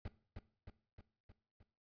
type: noise with echo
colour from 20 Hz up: brown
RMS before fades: -44 dBFS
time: 0.05-0.08 s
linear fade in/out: 2 ms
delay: 310 ms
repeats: 5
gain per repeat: -4 dB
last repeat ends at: 1.63 s
effects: noise-tail reverb RT60 0.5 s tail -17 dB re dry + resampled to 11025 Hz